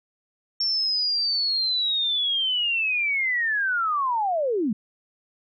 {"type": "linear sweep", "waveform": "sine", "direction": "down", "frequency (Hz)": [5470, 192.5], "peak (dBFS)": -21, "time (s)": [0.6, 4.73], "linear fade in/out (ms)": 5, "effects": []}